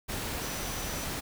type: tone in noise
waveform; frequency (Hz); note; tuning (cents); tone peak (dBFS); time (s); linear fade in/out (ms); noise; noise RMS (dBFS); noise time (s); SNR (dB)
sine; 5920; F#8; 0; -44; 0.41-1.06; 20; pink; -35; 0.08-1.21; -12
effects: none